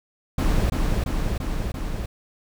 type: noise with echo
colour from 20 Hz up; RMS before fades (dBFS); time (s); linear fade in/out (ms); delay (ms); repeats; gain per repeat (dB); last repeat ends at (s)
brown; -20; 0.38-0.7; 5; 340; 4; -2; 2.06
effects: none